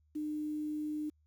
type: tone with quantisation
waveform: sine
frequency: 302.7 Hz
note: D#4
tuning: 48 cents flat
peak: -34 dBFS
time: 0.15-1.1 s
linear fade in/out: 10 ms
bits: 10
effects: added 76 Hz sine -67 dBFS peak until 1.26 s